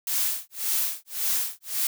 blue noise with tremolo, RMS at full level -24 dBFS, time 0.07-1.87 s, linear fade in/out 2 ms, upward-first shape sine, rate 1.8 Hz, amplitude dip 100%, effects none

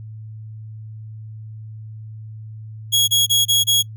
sawtooth tone bursts, 3322 Hz, G#7, in tune, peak -10 dBFS, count 5, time 2.92-3.828 s, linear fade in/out 20 ms, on 160 ms, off 27 ms, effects noise-tail reverb RT60 0.1 s tail -26 dB re dry + added 109 Hz sine -32 dBFS peak until 3.96 s

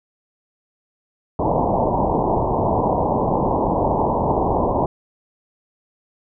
white low-pass noise, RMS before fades -19 dBFS, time 1.39-4.86 s, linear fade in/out 2 ms, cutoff 1000 Hz, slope 96 dB/octave, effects none

